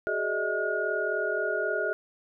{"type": "tone cluster", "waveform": "sine", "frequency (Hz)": [379.9, 423.7, 601, 640, 1437], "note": ["F#4", "G#4", "D5", "D#5", "F6"], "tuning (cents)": [46, 35, 40, 49, 49], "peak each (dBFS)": [-34, -32, -35, -32, -30], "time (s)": [0.07, 1.93], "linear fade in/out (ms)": 0, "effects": []}